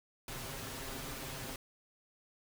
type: noise with comb filter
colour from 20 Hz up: pink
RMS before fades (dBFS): -43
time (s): 0.28-1.56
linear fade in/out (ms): 2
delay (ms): 7.5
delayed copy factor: +0.6
effects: none